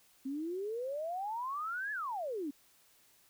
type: exponential two-way sweep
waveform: sine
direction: up then down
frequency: 260 to 1740 to 268.2 Hz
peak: -35 dBFS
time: 0.25-2.51 s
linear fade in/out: 10 ms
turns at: 1.92 s
effects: white hiss -66 dBFS RMS until 3.29 s